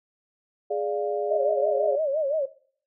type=chord; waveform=sine; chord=D diminished; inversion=second; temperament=equal; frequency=415.3 / 587.3 / 698.5 Hz; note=Ab4 / D5 / F5; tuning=0 / 0 / 0 cents; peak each=-27 / -28 / -31 dBFS; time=0.7-1.96 s; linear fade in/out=10 ms
type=tone with vibrato; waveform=sine; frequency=587.3 Hz; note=D5; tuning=in tune; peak=-22 dBFS; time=1.3-2.46 s; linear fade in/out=10 ms; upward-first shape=sine; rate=5.9 Hz; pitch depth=150 cents each way
effects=noise-tail reverb RT60 0.5 s tail -18 dB re dry